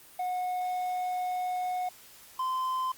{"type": "tone pair in turn", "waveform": "triangle", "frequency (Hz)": [729, 1033.4], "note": ["F#5", "C6"], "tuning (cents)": [-26, -22], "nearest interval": "tritone", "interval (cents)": 604, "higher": "second", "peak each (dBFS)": [-27, -26], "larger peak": "second", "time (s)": [[0.19, 1.89], [2.39, 2.92]], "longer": "first", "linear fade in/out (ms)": 5, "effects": ["white hiss -53 dBFS RMS until 2.97 s", "Opus 32 kbps"]}